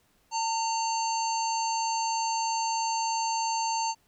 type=harmonic tone with a mistuned harmonic; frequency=900 Hz; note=A5; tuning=39 cents sharp; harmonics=1 / 3 / 5 / 7 / 8; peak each=-27 / -38 / -36 / -36 / -41 dBFS; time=0.31-3.95 s; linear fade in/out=50 ms; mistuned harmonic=3; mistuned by=+40 cents; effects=pink hiss -67 dBFS RMS until 4.07 s